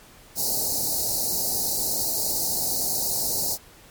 white band-stop noise, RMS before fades -25 dBFS, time 0.35-3.58 s, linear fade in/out 50 ms, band 890 to 4100 Hz, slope 96 dB/octave, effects pink hiss -50 dBFS RMS until 3.9 s + MP3 96 kbps

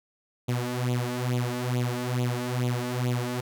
sawtooth tone with flanger, 123.47 Hz, B2, in tune, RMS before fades -28 dBFS, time 0.48-3.41 s, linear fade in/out 10 ms, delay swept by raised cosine 0.28 to 3.48 ms, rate 2.3 Hz, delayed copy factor +0.8, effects none

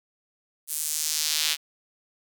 square tone with high-pass filter sweep, 76.9 Hz, D#2, 20 cents flat, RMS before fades -27 dBFS, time 0.67-1.57 s, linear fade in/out 50 ms, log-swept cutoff 10000 to 3200 Hz, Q 1.4, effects none

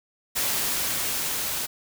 white noise with level ramp, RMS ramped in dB -25 to -29 dBFS, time 0.35-1.67 s, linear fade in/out 20 ms, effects none

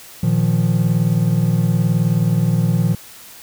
triangle chord, Bb suspended fourth, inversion none, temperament equal, 116.54 / 155.56 / 174.61 Hz, Bb2 / Eb3 / F3, 0 / 0 / 0 cents, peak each -16 dBFS, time 0.23-2.95 s, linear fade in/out 5 ms, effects white hiss -40 dBFS RMS until 3.42 s

